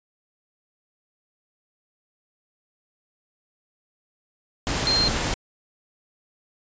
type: tone in noise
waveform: sine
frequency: 4186 Hz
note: C8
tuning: in tune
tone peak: -19 dBFS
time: 4.87-5.08 s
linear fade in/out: 0 ms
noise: pink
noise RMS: -25 dBFS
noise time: 4.67-5.34 s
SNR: +3 dB
effects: resampled to 16000 Hz